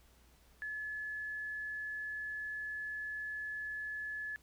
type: tone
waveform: sine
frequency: 1714 Hz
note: A6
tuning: 46 cents flat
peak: -38 dBFS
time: 0.62-4.36 s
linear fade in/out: 0 ms
effects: added 60 Hz sine -64 dBFS peak until 4.42 s + pink hiss -67 dBFS RMS until 4.42 s